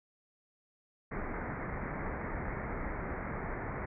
pink low-pass noise, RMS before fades -38 dBFS, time 1.11-3.86 s, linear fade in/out 10 ms, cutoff 2200 Hz, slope 96 dB/octave, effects none

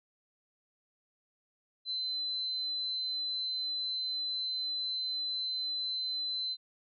sine tone, 4051 Hz, B7, 43 cents sharp, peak -32 dBFS, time 1.85-6.57 s, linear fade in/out 50 ms, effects none

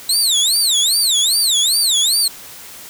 25% pulse tone with vibrato, 3951 Hz, B7, in tune, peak -8 dBFS, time 0.09-2.28 s, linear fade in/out 5 ms, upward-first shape sine, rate 2.5 Hz, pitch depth 300 cents each way, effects white hiss -36 dBFS RMS until 2.89 s

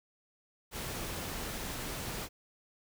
pink noise, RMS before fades -39 dBFS, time 0.71-2.29 s, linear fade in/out 50 ms, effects none

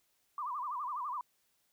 sine tone with vibrato, 1085 Hz, C#6, 37 cents flat, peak -35 dBFS, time 0.38-1.21 s, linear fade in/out 2 ms, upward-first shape sine, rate 12 Hz, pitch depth 200 cents each way, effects white hiss -75 dBFS RMS until 1.72 s

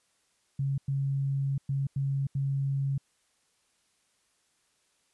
sine tone bursts at uneven times, 137.6 Hz, C#3, 12 cents flat, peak -26 dBFS, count 5, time 0.59-0.78 / 0.88-1.58 / 1.69-1.87 / 1.96-2.27 / 2.35-2.98 s, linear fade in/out 5 ms, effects white hiss -71 dBFS RMS until 5.13 s + resampled to 24000 Hz

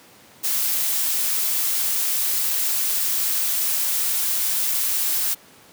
blue noise, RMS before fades -22 dBFS, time 0.43-5.35 s, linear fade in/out 20 ms, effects pink hiss -49 dBFS RMS until 5.72 s + high-pass 150 Hz 12 dB/octave

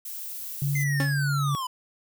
violet noise, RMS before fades -36 dBFS, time 0.05-0.84 s, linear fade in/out 5 ms
sine tone with pitch glide, 142.1 to 141.28 Hz, C#3 to C#3, +43 to +33 cents, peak -23 dBFS, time 0.62-1.55 s, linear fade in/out 0 ms, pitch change -10 cents, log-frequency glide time 1.07-1.23 s
square linear sweep, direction down, 2093 to 987.8 Hz, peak -29 dBFS, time 0.75-1.67 s, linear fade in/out 5 ms
sawtooth tone with exponential decay, 275 Hz, C#4, 14 cents flat, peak -20 dBFS, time 1-1.19 s, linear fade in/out 0 ms, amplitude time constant 41 ms
effects none

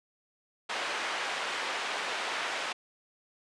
white band-pass noise, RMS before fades -34 dBFS, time 0.69-2.73 s, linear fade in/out 10 ms, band 500 to 2500 Hz, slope 12 dB/octave, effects resampled to 22050 Hz

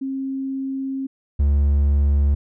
sine / triangle tone pair in turn, 268.3 / 71.23 Hz, C4 / C#2, +44 / +48 cents, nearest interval octave + major seventh, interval 2296 cents, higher first, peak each -23 / -12 dBFS, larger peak second, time 0.01-1.07 / 1.39-2.35 s, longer first, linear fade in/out 10 ms, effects none

